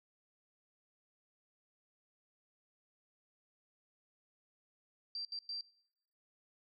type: tone bursts at uneven times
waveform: sine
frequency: 4706 Hz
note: D8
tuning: 3 cents sharp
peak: -38 dBFS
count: 3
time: 5.15-5.25 / 5.32-5.39 / 5.49-5.61 s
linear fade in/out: 2 ms
effects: noise-tail reverb RT60 0.8 s tail -25 dB re dry + MP3 48 kbps